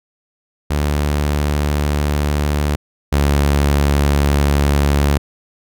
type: tone pair in turn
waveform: sawtooth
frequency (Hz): 73.42 / 71.49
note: D2 / D2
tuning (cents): 0 / -46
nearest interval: unison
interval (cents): 46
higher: first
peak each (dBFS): -11 / -8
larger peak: second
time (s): 0.7-2.76 / 3.12-5.18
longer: neither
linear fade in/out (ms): 10
effects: none